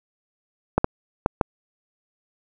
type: clicks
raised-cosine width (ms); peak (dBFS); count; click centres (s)
1; -3; 4; 0.78 / 0.844 / 1.261 / 1.412
effects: none